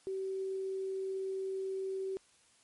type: tone with quantisation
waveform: sine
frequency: 383.4 Hz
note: G4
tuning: 38 cents flat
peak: -34 dBFS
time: 0.07-2.17 s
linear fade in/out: 0 ms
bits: 10
effects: white hiss -66 dBFS RMS until 2.63 s + MP3 48 kbps